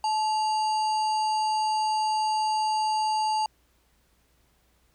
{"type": "harmonic tone with a mistuned harmonic", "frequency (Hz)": 932.3, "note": "A#5", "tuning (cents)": 0, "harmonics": [1, 3, 5, 7, 9, 10], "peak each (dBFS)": [-23, -40, -35, -45, -48, -52], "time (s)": [0.04, 3.46], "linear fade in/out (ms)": 2, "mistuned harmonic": 1, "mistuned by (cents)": -130, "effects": ["added 60 Hz sine -67 dBFS peak until 4.94 s", "pink hiss -67 dBFS RMS until 4.94 s"]}